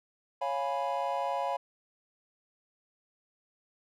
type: chord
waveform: triangle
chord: C# dominant seventh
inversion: none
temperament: equal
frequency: 554.4 / 698.5 / 830.6 / 987.8 Hz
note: C#5 / E#5 / G#5 / B5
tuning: 0 / 0 / 0 / 0 cents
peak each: -33 dBFS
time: 0.41-1.57 s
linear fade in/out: 10 ms
effects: none

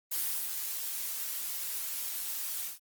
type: noise with ADSR envelope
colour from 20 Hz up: blue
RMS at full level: -31 dBFS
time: 0.11-2.79 s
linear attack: 18 ms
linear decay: 400 ms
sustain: -5 dB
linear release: 140 ms
effects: Opus 24 kbps

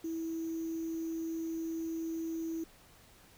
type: tone with sample-and-hold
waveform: sine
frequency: 327 Hz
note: E4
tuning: 14 cents flat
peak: -34 dBFS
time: 0.04-2.64 s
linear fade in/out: 5 ms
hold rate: 6300 Hz
effects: pink hiss -60 dBFS RMS until 3.37 s

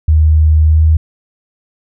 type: tone with pitch glide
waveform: sine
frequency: 77.78 to 78.96 Hz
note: D#2 to D#2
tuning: 0 to +26 cents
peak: -5 dBFS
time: 0.08-0.97 s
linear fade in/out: 5 ms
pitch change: +26 cents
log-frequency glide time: 0.64-0.83 s
effects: none

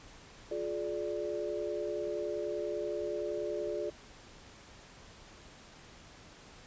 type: chord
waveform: sine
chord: D diminished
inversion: first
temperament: just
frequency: 352.4 / 422.9 / 587.3 Hz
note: F4 / Ab4 / D5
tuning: +16 / +31 / 0 cents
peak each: -38 / -37 / -37 dBFS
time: 0.51-3.9 s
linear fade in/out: 5 ms
effects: pink hiss -54 dBFS RMS until 6.66 s + resampled to 16000 Hz

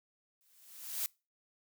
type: noise with exponential growth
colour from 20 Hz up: blue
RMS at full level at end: -33 dBFS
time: 0.41-1.06 s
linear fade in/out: 0 ms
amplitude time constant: 140 ms
effects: noise-tail reverb RT60 0.3 s tail -25 dB re dry

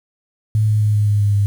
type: tone with pitch steps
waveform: sine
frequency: 107.8 / 106.68 / 105.58 / 104.49 / 103.41 / 102.34 / 101.28 Hz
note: A2 / G#2 / G#2 / G#2 / G#2 / G#2 / G#2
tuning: -35 / +47 / +29 / +11 / -7 / -25 / -43 cents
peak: -12 dBFS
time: 0.55-1.46 s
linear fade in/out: 0 ms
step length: 130 ms
effects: 7-bit

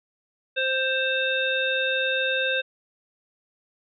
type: harmonic tone with a mistuned harmonic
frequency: 524 Hz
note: C5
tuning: 2 cents sharp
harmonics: 1 / 3 / 5 / 7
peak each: -27 / -26 / -28 / -29 dBFS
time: 0.56-2.62 s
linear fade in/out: 20 ms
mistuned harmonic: 5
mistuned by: +24 cents
effects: none

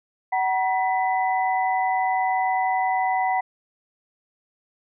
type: tone cluster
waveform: sine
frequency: 752 / 953 / 1998 Hz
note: F#5 / A#5 / B6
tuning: +28 / +38 / +20 cents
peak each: -21 / -26 / -29 dBFS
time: 0.32-3.41 s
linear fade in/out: 10 ms
effects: none

